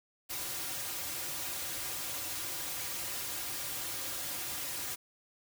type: noise with comb filter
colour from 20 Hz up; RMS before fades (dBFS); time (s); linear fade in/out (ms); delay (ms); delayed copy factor
white; -38; 0.29-4.96; 20; 4.6; -0.85
effects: none